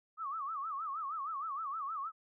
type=tone with vibrato; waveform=sine; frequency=1200 Hz; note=D6; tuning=37 cents sharp; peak=-36 dBFS; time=0.17-2.12 s; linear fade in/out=50 ms; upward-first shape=sine; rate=6.4 Hz; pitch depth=180 cents each way; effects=none